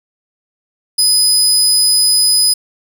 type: tone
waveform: 25% pulse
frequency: 5000 Hz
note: D#8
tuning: 8 cents sharp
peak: -4 dBFS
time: 0.98-2.54 s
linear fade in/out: 10 ms
effects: 7-bit